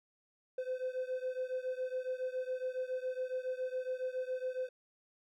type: beating tone pair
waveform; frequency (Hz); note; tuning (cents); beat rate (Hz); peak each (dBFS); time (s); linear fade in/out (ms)
triangle; 509 / 516.2; C5 / C5; -48 / -23; 7.2; -35 / -37; 0.58-4.69; 5
effects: tanh soft clip ceiling -26 dBFS